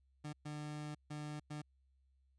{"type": "tone bursts at uneven times", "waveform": "30% pulse", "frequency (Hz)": 149.9, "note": "D3", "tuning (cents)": 36, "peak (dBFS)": -40, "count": 4, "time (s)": [[0.24, 0.33], [0.45, 0.95], [1.1, 1.4], [1.5, 1.62]], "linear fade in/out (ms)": 10, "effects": ["added 66 Hz sine -70 dBFS peak until 2.38 s", "resampled to 22050 Hz"]}